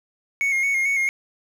triangle tone with vibrato, 2179 Hz, C#7, 30 cents flat, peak -17 dBFS, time 0.41-1.09 s, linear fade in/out 0 ms, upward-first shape square, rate 4.5 Hz, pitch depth 33 cents each way, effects 8-bit

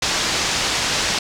white low-pass noise, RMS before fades -21 dBFS, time 0.02-1.19 s, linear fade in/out 5 ms, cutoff 6400 Hz, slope 24 dB/octave, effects none

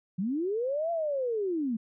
sine linear two-way sweep, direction up then down, 170 to 688 to 211.9 Hz, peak -27 dBFS, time 0.18-1.77 s, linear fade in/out 10 ms, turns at 0.91 s, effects none

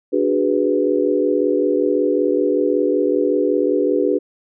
sine chord, G# half-diminished seventh, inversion second, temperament equal, 293.7 / 370 / 415.3 / 493.9 Hz, D4 / F#4 / G#4 / B4, 0 / 0 / 0 / 0 cents, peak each -20 dBFS, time 0.12-4.19 s, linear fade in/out 20 ms, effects none

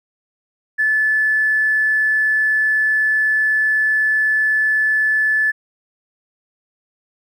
triangle tone with tanh clipping, 1736 Hz, A6, 24 cents flat, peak -13 dBFS, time 0.78-5.52 s, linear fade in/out 20 ms, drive 2 dB, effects none

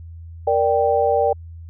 sine chord, G minor, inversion first, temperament equal, 466.2 / 587.3 / 784 Hz, Bb4 / D5 / G5, 0 / 0 / 0 cents, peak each -19 dBFS, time 0.47-1.33 s, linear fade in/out 5 ms, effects added 83 Hz sine -34 dBFS peak until 1.69 s

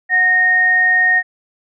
sine tone pair together, 735 / 1852.1 Hz, F#5 / A#6, -12 / -12 cents, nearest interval octave + major third, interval 1600 cents, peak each -22 / -10 dBFS, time 0.09-1.23 s, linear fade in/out 50 ms, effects none

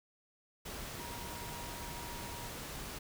sine tone in noise, 950 Hz, A#5, 33 cents sharp, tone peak -49 dBFS, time 0.99-2.48 s, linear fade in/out 10 ms, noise pink, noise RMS -44 dBFS, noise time 0.65-2.99 s, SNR -8 dB, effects none

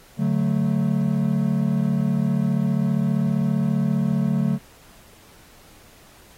triangle chord, D major, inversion none, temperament equal with one note detuned, 144.64 / 185 / 220 Hz, D3 / F#3 / A3, -26 / 0 / 0 cents, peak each -21 dBFS, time 0.17-4.59 s, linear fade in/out 50 ms, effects pink hiss -51 dBFS RMS until 6.37 s + AAC 48 kbps

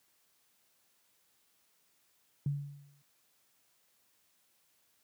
sine tone with exponential decay, 142.7 Hz, D3, 49 cents flat, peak -27 dBFS, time 2.46-3.02 s, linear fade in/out 2 ms, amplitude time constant 120 ms, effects white hiss -72 dBFS RMS until 5.03 s + high-pass 80 Hz 12 dB/octave

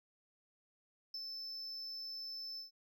triangle tone with ADSR envelope, 5274 Hz, E8, in tune, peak -38 dBFS, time 1.14-2.71 s, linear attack 4 ms, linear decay 47 ms, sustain -3 dB, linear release 130 ms, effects tanh soft clip ceiling -35 dBFS

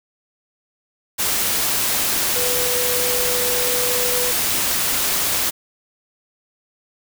sine tone in noise, 493.9 Hz, B4, in tune, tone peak -24 dBFS, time 2.35-4.32 s, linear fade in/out 20 ms, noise white, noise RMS -20 dBFS, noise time 1.18-5.51 s, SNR -7 dB, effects none

